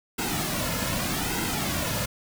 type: noise with flanger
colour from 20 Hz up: pink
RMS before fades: -28 dBFS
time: 0.18-2.06 s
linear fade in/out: 10 ms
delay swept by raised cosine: 1.7 to 2.6 ms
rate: 0.83 Hz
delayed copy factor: -0.65
effects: none